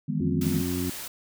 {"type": "chord", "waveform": "sine", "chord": "E major seventh", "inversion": "third", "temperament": "just", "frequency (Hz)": [154.51, 164.81, 206, 247.2], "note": ["D#3", "E3", "G#3", "B3"], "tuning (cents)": [-12, 0, -14, 2], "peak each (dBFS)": [-29, -32, -30, -31], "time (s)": [0.08, 0.62], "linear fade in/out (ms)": 10}
{"type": "harmonic tone", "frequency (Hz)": 89.3, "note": "F2", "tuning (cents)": 39, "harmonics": [1, 2, 3, 4], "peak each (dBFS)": [-33, -32, -29, -34], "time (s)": [0.2, 0.9], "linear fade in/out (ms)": 5}
{"type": "noise", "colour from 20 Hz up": "white", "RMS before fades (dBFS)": -37, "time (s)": [0.41, 1.08], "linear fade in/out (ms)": 5}
{"effects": []}